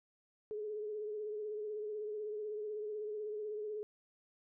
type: tone with vibrato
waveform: sine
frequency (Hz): 423.6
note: G#4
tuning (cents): +34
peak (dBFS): -38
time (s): 0.51-3.83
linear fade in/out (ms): 0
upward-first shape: triangle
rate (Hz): 16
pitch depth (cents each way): 48
effects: none